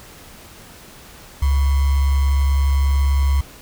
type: tone with sample-and-hold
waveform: sine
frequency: 69.3 Hz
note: C#2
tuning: in tune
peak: -13 dBFS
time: 1.42-3.41 s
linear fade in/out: 5 ms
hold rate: 1050 Hz
effects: pink hiss -42 dBFS RMS until 3.61 s